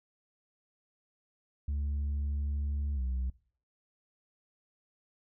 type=tone with pitch glide; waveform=sine; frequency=71.8 to 63.6 Hz; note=D2 to C2; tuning=-39 to -48 cents; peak=-27 dBFS; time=1.68-3.3 s; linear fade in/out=5 ms; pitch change=-209 cents; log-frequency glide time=2.95-3 s; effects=noise-tail reverb RT60 0.5 s tail -23 dB re dry + tanh soft clip ceiling -29 dBFS